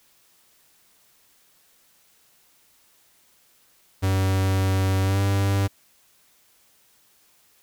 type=tone with pitch glide; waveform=45% pulse; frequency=95.5 to 98.53 Hz; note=G2 to G2; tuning=-45 to +9 cents; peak=-19 dBFS; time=4.02-5.68 s; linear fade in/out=20 ms; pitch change=+54 cents; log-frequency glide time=5.03-5.2 s; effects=white hiss -60 dBFS RMS until 7.62 s